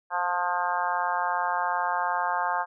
harmonic tone with a mistuned harmonic, 177.4 Hz, F3, 27 cents sharp, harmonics 3 / 4 / 5 / 6 / 7 / 8 / 9, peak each -40 / -31 / -28 / -31 / -33 / -37 / -33 dBFS, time 0.1-2.66 s, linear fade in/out 50 ms, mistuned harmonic 3, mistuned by -18 cents, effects none

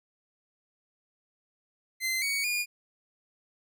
sawtooth tone with pitch steps, 2068 / 2242 / 2431 Hz, C7 / C#7 / D#7, -21 / +19 / -41 cents, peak -24 dBFS, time 2-2.66 s, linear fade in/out 50 ms, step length 220 ms, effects none

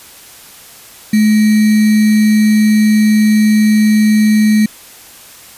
sine tone with sample-and-hold, 214 Hz, A3, 48 cents flat, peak -6 dBFS, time 1.13-4.66 s, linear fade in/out 5 ms, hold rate 2100 Hz, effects white hiss -37 dBFS RMS until 5.57 s + resampled to 32000 Hz

